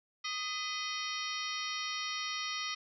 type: harmonic tone with a mistuned harmonic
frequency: 622.3 Hz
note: D#5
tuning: in tune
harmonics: 2 / 3 / 4 / 5 / 6 / 7 / 8 / 9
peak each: -41 / -42 / -44 / -43 / -44 / -44 / -48 / -43 dBFS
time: 0.24-2.75 s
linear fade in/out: 10 ms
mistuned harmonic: 3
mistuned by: +130 cents
effects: none